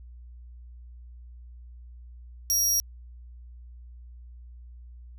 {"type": "tone", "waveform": "sawtooth", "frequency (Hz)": 5660, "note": "F8", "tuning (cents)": 22, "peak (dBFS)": -19, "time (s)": [2.5, 2.8], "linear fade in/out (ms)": 0, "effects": ["added 60 Hz sine -43 dBFS peak until 5.18 s"]}